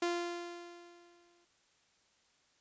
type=tone with exponential decay; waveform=sawtooth; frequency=346.6 Hz; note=F4; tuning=13 cents flat; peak=-26 dBFS; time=0.02-1.45 s; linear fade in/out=5 ms; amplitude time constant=310 ms; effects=white hiss -71 dBFS RMS until 2.6 s + resampled to 16000 Hz